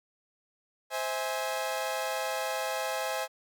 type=chord; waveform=sawtooth; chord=C augmented; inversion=none; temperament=equal with one note detuned; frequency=523.3 / 648.3 / 830.6 Hz; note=C5 / E5 / G#5; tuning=0 / -29 / 0 cents; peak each=-31 dBFS; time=0.9-3.28 s; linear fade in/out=50 ms; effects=none